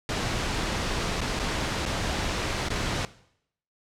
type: noise with dropouts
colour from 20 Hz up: pink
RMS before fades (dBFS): -28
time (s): 0.09-3.05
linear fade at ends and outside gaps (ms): 1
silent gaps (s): 1.207-1.214 / 1.392-1.397 / 1.854-1.861 / 2.686-2.703
effects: noise-tail reverb RT60 0.7 s tail -18 dB re dry + low-pass 6000 Hz 12 dB/octave